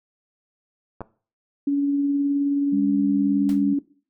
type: clicks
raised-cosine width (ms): 1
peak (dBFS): -19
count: 2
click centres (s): 1.007 / 1.016
type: tone with tremolo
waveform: sine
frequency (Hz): 282.7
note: C#4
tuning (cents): +34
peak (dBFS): -17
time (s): 1.67-3.79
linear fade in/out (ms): 5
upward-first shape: triangle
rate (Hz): 19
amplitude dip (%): 25
type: tone with pitch glide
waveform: sine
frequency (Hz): 203 to 201.7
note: G#3 to G3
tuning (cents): -39 to +50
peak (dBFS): -23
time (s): 2.72-3.74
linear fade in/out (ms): 10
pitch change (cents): -11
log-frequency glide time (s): 2.97-3.12
type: noise with exponential decay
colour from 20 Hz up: pink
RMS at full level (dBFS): -37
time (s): 3.49-3.64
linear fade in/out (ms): 1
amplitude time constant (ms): 32
effects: noise-tail reverb RT60 0.4 s tail -18 dB re dry